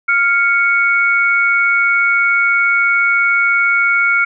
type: tone pair together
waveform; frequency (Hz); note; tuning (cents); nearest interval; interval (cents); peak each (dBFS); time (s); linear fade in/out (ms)
sine; 1397 / 2220; F6 / C#7; 0 / +2; minor sixth; 802; -13; 0.08-4.25; 10
effects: none